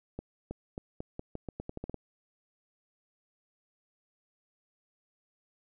accelerating click train, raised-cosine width 2 ms, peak -24 dBFS, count 13, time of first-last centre 0.19-1.943 s, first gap 320 ms, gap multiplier 0.84, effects none

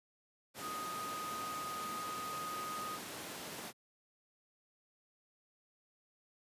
sine tone in noise, 1244.5 Hz, D#6, in tune, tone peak -40 dBFS, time 0.6-2.99 s, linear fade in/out 50 ms, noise pink, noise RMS -44 dBFS, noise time 0.54-3.73 s, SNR +1 dB, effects high-pass 200 Hz 12 dB/octave + resampled to 32000 Hz

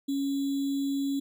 sine tone with sample-and-hold, 277.2 Hz, C#4, in tune, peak -26 dBFS, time 0.08-1.2 s, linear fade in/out 10 ms, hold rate 3675 Hz, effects none

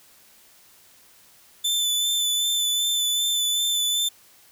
sawtooth tone with vibrato, 3520 Hz, A7, in tune, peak -18 dBFS, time 1.64-4.09 s, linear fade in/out 10 ms, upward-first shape sine, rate 2.6 Hz, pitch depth 19 cents each way, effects white hiss -54 dBFS RMS until 4.51 s

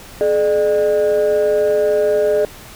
sine tone pair together, 425.3 / 601.5 Hz, G#4 / D5, +41 / +41 cents, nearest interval tritone, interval 600 cents, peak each -13 dBFS, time 0.21-2.45 s, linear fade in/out 0 ms, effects tanh soft clip ceiling -9 dBFS + pink hiss -38 dBFS RMS until 2.75 s

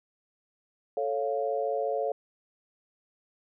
sine chord, A augmented, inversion none, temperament equal, 440 / 554.4 / 698.5 Hz, A4 / C#5 / E#5, 0 / 0 / 0 cents, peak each -31 / -30 / -32 dBFS, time 0.97-2.12 s, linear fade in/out 2 ms, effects none

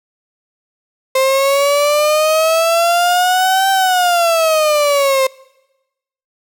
35% pulse exponential two-way sweep, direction up then down, 523.3 to 779 to 523.3 Hz, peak -9 dBFS, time 1.15-5.27 s, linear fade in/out 5 ms, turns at 3.7 s, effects noise-tail reverb RT60 1.0 s tail -24 dB re dry

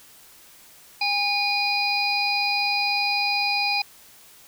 harmonic tone, 817 Hz, G#5, 29 cents flat, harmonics 1 / 3 / 5 / 6, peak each -26 / -24 / -29 / -27 dBFS, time 1.01-3.82 s, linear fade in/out 5 ms, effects white hiss -50 dBFS RMS until 4.47 s

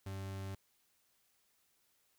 40% pulse tone, 96.9 Hz, G2, 20 cents flat, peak -40 dBFS, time 0.06-0.55 s, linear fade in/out 5 ms, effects white hiss -75 dBFS RMS until 2.18 s

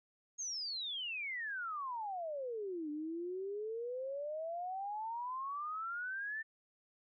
sine exponential two-way sweep, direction down then up, 6645 to 293.7 to 1804 Hz, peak -38 dBFS, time 0.38-6.43 s, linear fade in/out 20 ms, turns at 2.9 s, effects none

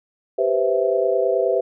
sine chord, C major seventh, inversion second, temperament equal, 392 / 493.9 / 523.3 / 659.3 Hz, G4 / B4 / C5 / E5, 0 / 0 / 0 / 0 cents, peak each -22 dBFS, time 0.38-1.61 s, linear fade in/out 10 ms, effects none

